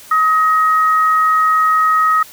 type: tone pair together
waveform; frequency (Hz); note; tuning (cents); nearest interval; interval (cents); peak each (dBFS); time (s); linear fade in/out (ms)
sine; 1268 / 1873.2; D#6 / A#6; +32 / +8; perfect fifth; 676; -10 / -21; 0.11-2.23; 5
effects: white hiss -39 dBFS RMS until 2.32 s